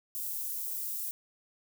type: high-pass noise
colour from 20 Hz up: white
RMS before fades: -36 dBFS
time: 0.15-1.11 s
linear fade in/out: 0 ms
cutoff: 12000 Hz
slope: 12 dB/octave
effects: none